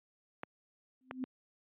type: clicks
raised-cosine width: 0.5 ms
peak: -24 dBFS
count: 2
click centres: 0.434 / 1.111 s
type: tone with exponential growth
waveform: sine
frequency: 257.2 Hz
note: C4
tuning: 30 cents flat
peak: -31 dBFS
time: 1.01-1.24 s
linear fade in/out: 0 ms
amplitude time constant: 48 ms
effects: high-pass 150 Hz 12 dB/octave + resampled to 8000 Hz